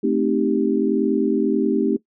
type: chord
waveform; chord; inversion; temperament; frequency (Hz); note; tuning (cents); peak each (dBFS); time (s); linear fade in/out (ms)
sine; A half-diminished seventh; none; equal; 220 / 261.6 / 311.1 / 392; A3 / C4 / Eb4 / G4; 0 / 0 / 0 / 0; -22; 0.03-1.97; 10
effects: noise-tail reverb RT60 0.1 s tail -18 dB re dry